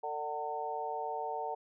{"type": "harmonic tone with a mistuned harmonic", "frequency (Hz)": 150, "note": "D3", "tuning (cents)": 37, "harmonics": [3, 4, 5, 6], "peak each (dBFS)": [-41, -43, -38, -39], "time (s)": [0.03, 1.55], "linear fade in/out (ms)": 10, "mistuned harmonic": 4, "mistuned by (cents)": -20, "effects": []}